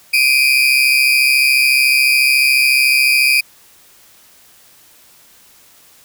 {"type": "tone pair together", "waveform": "35% pulse", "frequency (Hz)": [2355, 2489], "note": ["D7", "D#7"], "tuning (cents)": [4, 0], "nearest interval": "minor second", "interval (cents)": 96, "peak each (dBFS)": -11, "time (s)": [0.13, 3.41], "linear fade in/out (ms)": 10, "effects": ["white hiss -47 dBFS RMS until 6.04 s"]}